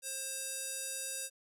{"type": "tone with band-pass filter", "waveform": "square", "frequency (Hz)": 533, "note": "C5", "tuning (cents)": 32, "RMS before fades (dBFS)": -40, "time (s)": [0.02, 1.3], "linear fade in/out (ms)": 50, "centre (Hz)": 8900, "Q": 2, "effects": []}